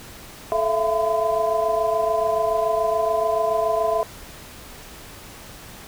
sine tone cluster, 434.5 / 660 / 687 / 1015 Hz, A4 / E5 / F5 / B5, -22 / +2 / -29 / +47 cents, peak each -26 / -21 / -25 / -26 dBFS, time 0.52-4.03 s, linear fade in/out 0 ms, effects pink hiss -41 dBFS RMS until 5.87 s

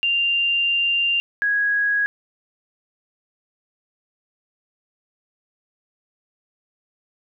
sine tone pair in turn, 2787 / 1657.2 Hz, F7 / G#6, -4 / -4 cents, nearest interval major sixth, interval 900 cents, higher first, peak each -17 dBFS, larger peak neither, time 0.03-1.2 / 1.42-2.06 s, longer first, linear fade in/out 0 ms, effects none

